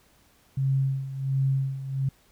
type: tone with tremolo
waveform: sine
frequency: 135 Hz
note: C#3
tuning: 45 cents flat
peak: -20 dBFS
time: 0.57-2.09 s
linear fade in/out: 5 ms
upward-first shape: sine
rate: 1.4 Hz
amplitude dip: 75%
effects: pink hiss -61 dBFS RMS until 2.31 s